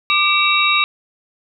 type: tone cluster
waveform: sine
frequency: 1188 / 2312 / 2703 / 3786 Hz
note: D6 / D7 / E7 / A#7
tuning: +20 / -28 / +43 / +26 cents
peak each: -18 dBFS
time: 0.1-0.84 s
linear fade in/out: 0 ms
effects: none